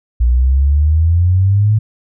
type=exponential sweep; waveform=sine; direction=up; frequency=58.27 to 110 Hz; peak=-8 dBFS; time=0.2-1.79 s; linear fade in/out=10 ms; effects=none